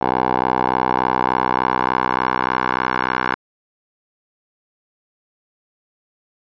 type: tone with band-pass filter sweep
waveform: 10% pulse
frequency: 63.4 Hz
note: B1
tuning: 46 cents sharp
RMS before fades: -19 dBFS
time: 0.01-3.35 s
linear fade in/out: 10 ms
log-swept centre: 770 to 1300 Hz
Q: 2.3
effects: resampled to 11025 Hz